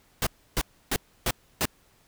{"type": "noise bursts", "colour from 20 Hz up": "pink", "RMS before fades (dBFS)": -25, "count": 5, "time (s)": [0.22, 1.655], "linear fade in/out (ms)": 2, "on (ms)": 47, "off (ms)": 300, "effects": ["pink hiss -62 dBFS RMS until 2.07 s"]}